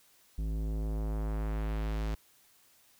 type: tone with low-pass filter sweep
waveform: square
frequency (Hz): 53.4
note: G#1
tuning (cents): +49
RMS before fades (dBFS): -33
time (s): 0.38-2.15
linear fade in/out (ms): 5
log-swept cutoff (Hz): 230 to 6700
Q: 0.73
effects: white hiss -64 dBFS RMS until 2.99 s